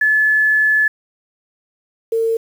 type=tone pair in turn; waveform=sine; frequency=1724 / 453.1 Hz; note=A6 / A#4; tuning=-36 / -49 cents; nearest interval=octave + major seventh; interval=2313 cents; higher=first; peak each=-11 / -14 dBFS; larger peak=first; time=0.01-0.88 / 2.12-2.37 s; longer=first; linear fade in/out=5 ms; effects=7-bit